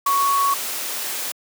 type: tone in noise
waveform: sine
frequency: 1113 Hz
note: C#6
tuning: 7 cents sharp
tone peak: -16 dBFS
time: 0.06-0.54 s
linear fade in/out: 5 ms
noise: white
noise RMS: -27 dBFS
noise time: 0.06-1.32 s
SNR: +8 dB
effects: high-pass 300 Hz 12 dB/octave